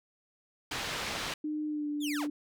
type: low-pass noise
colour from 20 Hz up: white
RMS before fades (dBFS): -36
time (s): 0.71-1.34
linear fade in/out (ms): 5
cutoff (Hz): 3800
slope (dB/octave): 12
type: tone with pitch glide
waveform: sine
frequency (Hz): 303.5 to 294.5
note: D#4 to D4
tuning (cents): -43 to +5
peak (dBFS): -31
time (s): 1.44-2.3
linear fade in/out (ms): 5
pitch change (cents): -52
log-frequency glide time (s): 1.67-1.88
type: linear sweep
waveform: sawtooth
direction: down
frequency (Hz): 3730 to 75.4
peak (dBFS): -32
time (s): 2-2.28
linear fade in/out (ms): 50
effects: none